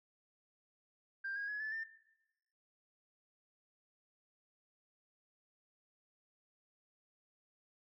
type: tone with pitch steps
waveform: sine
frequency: 1587 / 1636.3 / 1687.2 / 1739.7 / 1793.7 Hz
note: G6 / G#6 / G#6 / A6 / A6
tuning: +21 / -26 / +27 / -20 / +33 cents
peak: -37 dBFS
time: 1.24-1.84 s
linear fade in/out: 10 ms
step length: 120 ms
effects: noise-tail reverb RT60 0.9 s tail -17 dB re dry + tanh soft clip ceiling -34 dBFS